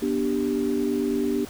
sine chord, G major, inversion first, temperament just, 245 / 294 / 392 Hz, B3 / D4 / G4, -14 / +2 / 0 cents, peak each -26 dBFS, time 0.02-1.45 s, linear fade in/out 5 ms, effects pink hiss -42 dBFS RMS until 1.49 s

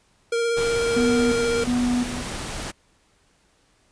square tone with vibrato, 466.2 Hz, A#4, in tune, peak -21 dBFS, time 0.32-1.64 s, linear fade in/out 5 ms, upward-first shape sine, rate 16 Hz, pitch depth 15 cents each way
pink noise, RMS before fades -31 dBFS, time 0.56-2.72 s, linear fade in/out 20 ms
triangle tone with tremolo, 245.6 Hz, B3, 9 cents flat, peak -17 dBFS, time 0.96-2.23 s, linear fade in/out 10 ms, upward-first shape square, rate 1.4 Hz, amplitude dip 75%
effects pink hiss -62 dBFS RMS until 3.91 s + resampled to 22050 Hz

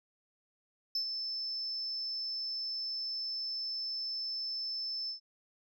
sine tone with ADSR envelope, 5274 Hz, E8, in tune, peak -27 dBFS, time 0.95-5.2 s, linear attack 4 ms, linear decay 89 ms, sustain -7 dB, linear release 110 ms, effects tanh soft clip ceiling -28 dBFS

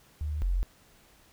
sine tone pair in turn, 75.2 / 44.71 Hz, D2 / F1, +42 / +41 cents, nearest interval major sixth, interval 901 cents, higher first, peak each -29 / -24 dBFS, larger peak second, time 0.21-0.42 / 0.42-0.63 s, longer neither, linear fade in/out 0 ms, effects pink hiss -60 dBFS RMS until 1.32 s

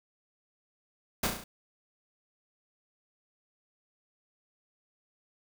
pink noise with echo, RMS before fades -28 dBFS, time 1.23-1.27 s, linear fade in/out 5 ms, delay 34 ms, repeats 5, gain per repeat -4 dB, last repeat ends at 1.44 s, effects none

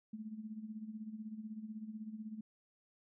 sine tone with tremolo, 216.8 Hz, A3, 25 cents flat, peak -40 dBFS, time 0.13-2.41 s, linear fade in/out 5 ms, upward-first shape sine, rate 16 Hz, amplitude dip 70%, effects none

